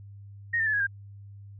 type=tone with pitch steps; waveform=sine; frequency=1864.7 / 1793.9 / 1725.8 / 1660.3 / 1597.3 Hz; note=A#6 / A6 / A6 / G#6 / G6; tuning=0 / +33 / -34 / -1 / +32 cents; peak=-23 dBFS; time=0.53-0.87 s; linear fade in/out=10 ms; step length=68 ms; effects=added 100 Hz sine -43 dBFS peak until 1.59 s